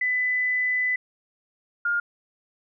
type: tone pair in turn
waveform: sine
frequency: 2000 / 1414.2 Hz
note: B6 / F6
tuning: +21 / +21 cents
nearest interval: tritone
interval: 600 cents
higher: first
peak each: -21 dBFS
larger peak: neither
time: 0.01-0.96 / 1.85-2 s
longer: first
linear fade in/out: 5 ms
effects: none